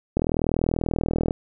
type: click train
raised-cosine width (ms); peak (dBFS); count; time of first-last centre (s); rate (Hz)
2; -9; 47; 0.17-1.309; 40.4
effects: none